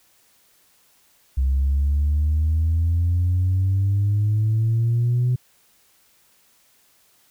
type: exponential sweep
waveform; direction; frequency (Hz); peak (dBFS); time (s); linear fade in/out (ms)
sine; up; 65.41 to 125.8; -15; 1.37-5.36; 10
effects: tanh soft clip ceiling -14 dBFS + white hiss -59 dBFS RMS until 7.3 s